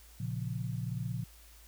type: chord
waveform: sine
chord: Bb minor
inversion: none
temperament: equal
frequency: 116.54 / 138.59 / 174.61 Hz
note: Bb2 / Db3 / F3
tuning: 0 / 0 / 0 cents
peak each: -36 / -38 / -40 dBFS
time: 0.2-1.24 s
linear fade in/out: 5 ms
effects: added 55 Hz sine -55 dBFS peak until 1.67 s + white hiss -59 dBFS RMS until 1.67 s